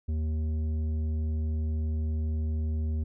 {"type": "tone with tanh clipping", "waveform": "sine", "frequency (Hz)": 78.1, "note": "D#2", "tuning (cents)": 7, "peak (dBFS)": -28, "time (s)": [0.08, 3.04], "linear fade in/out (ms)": 10, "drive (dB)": 9, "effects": []}